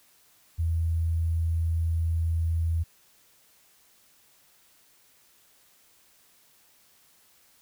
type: tone with sample-and-hold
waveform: sine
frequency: 82.41 Hz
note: E2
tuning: in tune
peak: -23 dBFS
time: 0.58-2.84 s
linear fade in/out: 20 ms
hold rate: 11025 Hz
effects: white hiss -61 dBFS RMS until 7.61 s